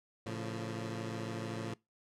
15% pulse chord, A augmented, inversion none, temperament equal with one note detuned, 111.92 / 138.59 / 174.61 Hz, A2 / C#3 / E#3, +30 / 0 / 0 cents, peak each -33 / -39 / -38 dBFS, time 0.26-1.74 s, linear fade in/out 5 ms, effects noise-tail reverb RT60 0.2 s tail -22 dB re dry + low-pass 8000 Hz 12 dB/octave

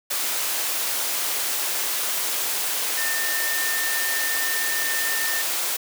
sine tone in noise, 1807 Hz, A6, 46 cents sharp, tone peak -26 dBFS, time 2.97-5.42 s, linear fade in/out 10 ms, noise white, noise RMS -25 dBFS, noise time 0.1-5.77 s, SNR -4 dB, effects high-pass 400 Hz 12 dB/octave

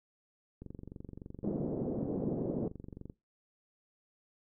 click train, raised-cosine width 3 ms, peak -32 dBFS, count 59, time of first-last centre 0.62-3.099 s, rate 23.4 Hz
pink band-pass noise, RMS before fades -35 dBFS, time 1.44-2.68 s, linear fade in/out 2 ms, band 150 to 490 Hz, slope 24 dB/octave
effects noise-tail reverb RT60 0.2 s tail -19 dB re dry

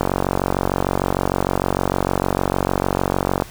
click train, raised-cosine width 1 ms, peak -3 dBFS, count 160, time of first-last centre 0.01-3.422 s, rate 46.6 Hz, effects pink hiss -40 dBFS RMS until 3.5 s

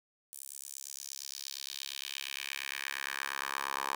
10% pulse tone with high-pass filter sweep, 68.6 Hz, C#2, 17 cents flat, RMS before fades -40 dBFS, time 0.33-3.95 s, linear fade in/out 0 ms, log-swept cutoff 9600 to 940 Hz, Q 2, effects none

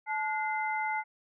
sine tone cluster, 865 / 1442 / 2067 Hz, A5 / F#6 / C7, -30 / -45 / -22 cents, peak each -31 / -38 / -34 dBFS, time 0.06-1.04 s, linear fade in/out 50 ms, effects none

